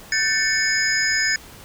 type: tone cluster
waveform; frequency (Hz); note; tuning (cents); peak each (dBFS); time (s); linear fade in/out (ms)
sine; 1534 / 1770 / 2216 / 5060 / 6730; G6 / A6 / C#7 / D#8 / G#8; -38 / +10 / -1 / +28 / +22; -27 / -21 / -26 / -23 / -28; 0.12-1.36; 2
effects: pink hiss -43 dBFS RMS until 1.64 s